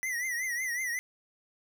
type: tone with vibrato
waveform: square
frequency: 1975.5 Hz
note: B6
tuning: in tune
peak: -31 dBFS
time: 0.03-0.99 s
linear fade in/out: 0 ms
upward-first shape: triangle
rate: 5.4 Hz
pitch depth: 120 cents each way
effects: none